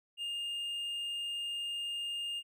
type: tone with hard clipping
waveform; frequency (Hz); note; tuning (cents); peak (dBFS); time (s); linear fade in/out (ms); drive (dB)
triangle; 2822; F7; +17; -36; 0.17-2.43; 50; 6
effects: none